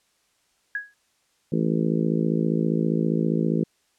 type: tone with exponential decay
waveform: sine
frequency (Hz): 1661.2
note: G#6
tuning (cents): 0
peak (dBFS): -22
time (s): 0.75-0.94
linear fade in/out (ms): 2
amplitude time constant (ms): 40
type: harmonic tone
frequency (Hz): 55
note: A1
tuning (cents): 0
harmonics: 3 / 4 / 5 / 6 / 7 / 8 / 9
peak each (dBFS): -24 / -25 / -31 / -28 / -31 / -32 / -35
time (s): 1.52-3.64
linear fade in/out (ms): 5
effects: white hiss -67 dBFS RMS until 3.98 s + low-pass 9000 Hz 12 dB/octave